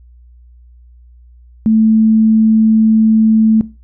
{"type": "tone", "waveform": "sine", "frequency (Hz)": 220, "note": "A3", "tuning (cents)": 0, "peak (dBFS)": -7, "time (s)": [1.66, 3.61], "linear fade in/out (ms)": 0, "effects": ["noise-tail reverb RT60 0.3 s tail -18 dB re dry", "added 60 Hz sine -39 dBFS peak until 3.83 s"]}